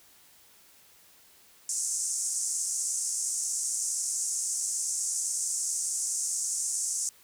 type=band-pass noise; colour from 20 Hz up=white; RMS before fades=-31 dBFS; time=1.69-7.09 s; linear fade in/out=2 ms; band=6000 to 9100 Hz; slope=48 dB/octave; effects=white hiss -58 dBFS RMS until 7.23 s